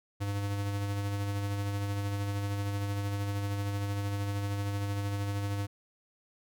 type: tone with tremolo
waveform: square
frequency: 100.7 Hz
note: G2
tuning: 47 cents sharp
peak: -30 dBFS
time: 0.2-5.67 s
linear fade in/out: 20 ms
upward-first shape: sine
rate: 13 Hz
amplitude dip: 30%
effects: none

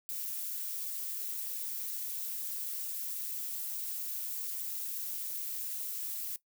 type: noise with amplitude modulation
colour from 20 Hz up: violet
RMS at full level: -35 dBFS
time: 0.09-6.36 s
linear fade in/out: 0 ms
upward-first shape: sine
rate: 214 Hz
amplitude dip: 65%
effects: noise-tail reverb RT60 0.1 s tail -17 dB re dry

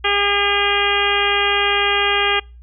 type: harmonic tone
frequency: 404.9 Hz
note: G#4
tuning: 44 cents flat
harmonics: 1 / 2 / 3 / 4 / 5 / 6 / 7 / 8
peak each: -23 / -23 / -23 / -23 / -23 / -23 / -23 / -23 dBFS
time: 0.04-2.4 s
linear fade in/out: 10 ms
effects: noise-tail reverb RT60 0.3 s tail -26 dB re dry + added 60 Hz sine -38 dBFS peak until 2.62 s

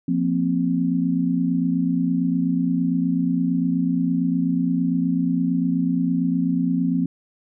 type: chord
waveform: sine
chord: F suspended fourth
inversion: none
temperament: equal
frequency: 174.61 / 233.1 / 261.6 Hz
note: F3 / Bb3 / C4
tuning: 0 / 0 / 0 cents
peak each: -22 / -26 / -21 dBFS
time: 0.08-7.06 s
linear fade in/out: 5 ms
effects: none

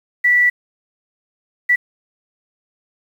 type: tone bursts at uneven times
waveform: sine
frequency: 1959 Hz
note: B6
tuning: 15 cents flat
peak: -10 dBFS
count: 2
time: 0.24-0.5 / 1.69-1.76 s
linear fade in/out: 10 ms
effects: 7-bit

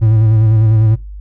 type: tone with vibrato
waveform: triangle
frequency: 109.7 Hz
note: A2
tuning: 5 cents flat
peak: -5 dBFS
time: 0.01-0.96 s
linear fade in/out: 20 ms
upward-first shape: square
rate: 10 Hz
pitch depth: 29 cents each way
effects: noise-tail reverb RT60 0.2 s tail -19 dB re dry + added 50 Hz sine -26 dBFS peak until 1.2 s

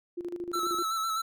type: tone with tremolo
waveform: sine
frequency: 349.2 Hz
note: F4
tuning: in tune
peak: -31 dBFS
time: 0.17-0.83 s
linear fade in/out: 10 ms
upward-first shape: square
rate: 13 Hz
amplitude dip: 70%
type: tone with vibrato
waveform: square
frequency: 1318.5 Hz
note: E6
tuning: in tune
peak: -29 dBFS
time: 0.53-1.22 s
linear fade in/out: 10 ms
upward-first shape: square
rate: 7.9 Hz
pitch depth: 27 cents each way
effects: none

